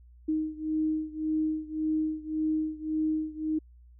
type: beating tone pair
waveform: sine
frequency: 311.1 / 312.9 Hz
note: D#4 / D#4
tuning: 0 / +10 cents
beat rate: 1.8 Hz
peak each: -29 / -31 dBFS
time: 0.28-3.59 s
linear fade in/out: 10 ms
effects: added 60 Hz sine -51 dBFS peak until 3.99 s